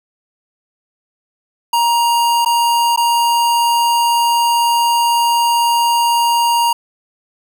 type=tone with dropouts; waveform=square; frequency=941 Hz; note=A#5; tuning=16 cents sharp; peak=-12 dBFS; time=1.73-6.73 s; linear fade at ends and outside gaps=5 ms; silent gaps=2.449-2.459 / 2.962-2.974 s; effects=none